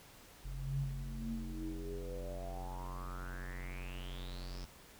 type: tone with low-pass filter sweep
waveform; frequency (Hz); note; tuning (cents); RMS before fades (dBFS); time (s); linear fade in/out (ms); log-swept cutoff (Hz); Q
square; 44.99; F#1; -48; -42; 0.44-4.66; 20; 100 to 5500; 9.2
effects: pink hiss -58 dBFS RMS until 4.99 s